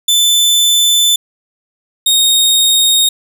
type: tone pair in turn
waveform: sawtooth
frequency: 3520 / 3721 Hz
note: A7 / A#7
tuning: 0 / -4 cents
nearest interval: minor second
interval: 96 cents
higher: second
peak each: -5 dBFS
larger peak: neither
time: 0.08-1.16 / 2.06-3.09 s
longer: first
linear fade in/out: 5 ms
effects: none